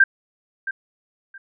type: tone with echo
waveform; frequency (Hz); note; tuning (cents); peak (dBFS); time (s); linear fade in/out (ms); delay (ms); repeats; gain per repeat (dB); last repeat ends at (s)
sine; 1581; G6; +14; -9; 0-0.04; 5; 670; 2; -14; 1.38
effects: none